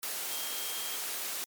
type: tone in noise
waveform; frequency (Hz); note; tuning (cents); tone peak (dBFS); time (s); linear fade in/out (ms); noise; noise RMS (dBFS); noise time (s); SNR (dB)
sine; 3219; G7; +45; -42; 0.31-0.96; 0; white; -36; 0.03-1.44; -9
effects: high-pass 300 Hz 12 dB/octave + MP3 96 kbps